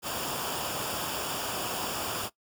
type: noise with comb filter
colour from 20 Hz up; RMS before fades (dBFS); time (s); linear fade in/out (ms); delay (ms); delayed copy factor
pink; -33; 0.02-2.3; 50; 0.49; -0.65
effects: noise-tail reverb RT60 0.1 s tail -19 dB re dry + high-pass 80 Hz 12 dB/octave